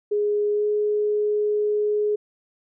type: tone with pitch glide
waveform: sine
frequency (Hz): 415.3 to 419.2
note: G#4 to G#4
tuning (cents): 0 to +16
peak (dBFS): -19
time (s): 0.11-2.16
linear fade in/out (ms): 10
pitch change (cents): +16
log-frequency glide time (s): 0.52-0.65
effects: none